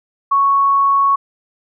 sine tone, 1108.7 Hz, C#6, in tune, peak -10 dBFS, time 0.31-1.16 s, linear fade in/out 10 ms, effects none

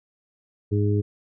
harmonic tone, 103.2 Hz, G#2, 10 cents flat, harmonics 1 / 2 / 3 / 4, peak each -20 / -30 / -28 / -27 dBFS, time 0.71-1.02 s, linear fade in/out 20 ms, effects none

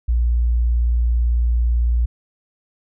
sine tone, 59 Hz, A#1, 22 cents sharp, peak -14 dBFS, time 0.08-2.06 s, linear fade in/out 10 ms, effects none

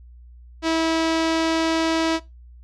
sawtooth tone with low-pass filter, 325 Hz, E4, 24 cents flat, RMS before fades -21 dBFS, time 0.62-2.2 s, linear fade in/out 50 ms, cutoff 5100 Hz, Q 1.3, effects noise-tail reverb RT60 0.2 s tail -18 dB re dry + added 60 Hz sine -42 dBFS peak until 2.63 s

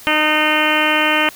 harmonic tone with a mistuned harmonic, 305.6 Hz, D#4, 31 cents flat, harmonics 1 / 2 / 3 / 4 / 5 / 6 / 7 / 8 / 9 / 10, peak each -22 / -22 / -22 / -22 / -22 / -22 / -22 / -22 / -22 / -22 dBFS, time 0.07-1.29 s, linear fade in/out 0 ms, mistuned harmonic 4, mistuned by +24 cents, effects white hiss -39 dBFS RMS until 1.35 s

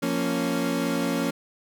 30% pulse chord, Bb minor, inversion second, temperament equal with one note detuned, 174.61 / 232.3 / 277.2 Hz, F3 / Bb3 / Db4, 0 / -6 / 0 cents, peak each -27 / -26 / -24 dBFS, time 0.02-1.31 s, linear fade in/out 10 ms, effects none

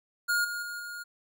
square tone with level steps, 1426 Hz, F6, 36 cents sharp, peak -25 / -33 / -36 / -38 dBFS, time 0.28-1.04 s, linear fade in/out 20 ms, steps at 0.44 / 0.62 / 0.79 s, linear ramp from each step 10 ms, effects none

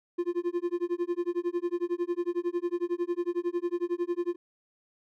triangle tone with tremolo, 349.2 Hz, F4, in tune, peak -22 dBFS, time 0.18-4.36 s, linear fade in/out 10 ms, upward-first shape sine, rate 11 Hz, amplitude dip 100%, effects none

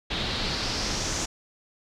pink noise with low-pass filter sweep, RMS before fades -29 dBFS, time 0.1-1.26 s, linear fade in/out 10 ms, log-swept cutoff 3600 to 6700 Hz, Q 3.4, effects none

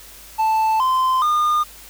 triangle tone with pitch steps, 880 / 1034.5 / 1216.1 Hz, A5 / C6 / D#6, 0 / -20 / -40 cents, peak -13 dBFS, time 0.38-1.64 s, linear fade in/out 20 ms, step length 420 ms, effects added 50 Hz sine -48 dBFS peak until 1.89 s + white hiss -42 dBFS RMS until 1.89 s

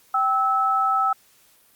sine tone pair together, 777.3 / 1304 Hz, G5 / E6, -15 / -19 cents, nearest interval major sixth, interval 896 cents, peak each -23 / -19 dBFS, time 0.14-1.13 s, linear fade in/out 5 ms, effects white hiss -57 dBFS RMS until 1.75 s + Opus 48 kbps

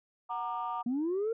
sine chord, Gb augmented, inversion none, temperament equal with one note detuned, 740 / 932.3 / 1195.9 Hz, Gb5 / Bb5 / D6, 0 / 0 / +31 cents, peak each -37 / -35 / -36 dBFS, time 0.29-0.83 s, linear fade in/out 20 ms
sine linear sweep, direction up, 230 to 466.2 Hz, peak -27 dBFS, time 0.86-1.33 s, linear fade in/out 5 ms
effects tanh soft clip ceiling -26 dBFS

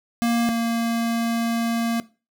square tone pair in turn, 234.1 / 231.3 Hz, A#3 / A#3, +8 / -13 cents, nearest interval unison, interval 21 cents, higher first, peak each -19 / -21 dBFS, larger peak first, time 0.22-0.49 / 0.49-2 s, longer second, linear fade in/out 0 ms, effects noise-tail reverb RT60 0.3 s tail -18 dB re dry

